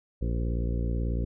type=harmonic tone with a mistuned harmonic; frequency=58.27 Hz; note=A#1; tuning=in tune; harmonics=1 / 2 / 3 / 4 / 5 / 6 / 7 / 8 / 9; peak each=-27 / -33 / -37 / -39 / -41 / -43 / -44 / -45 / -46 dBFS; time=0.21-1.25 s; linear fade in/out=10 ms; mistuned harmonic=8; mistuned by=+31 cents; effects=none